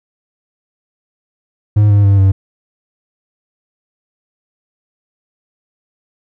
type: tone with pitch steps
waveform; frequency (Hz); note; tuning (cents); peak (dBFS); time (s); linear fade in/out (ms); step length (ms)
triangle; 104.7 / 101.9 / 99.17 / 96.51; G#2 / G#2 / G2 / G2; +15 / -32 / +21 / -27; -4; 1.76-2.32; 10; 140
effects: none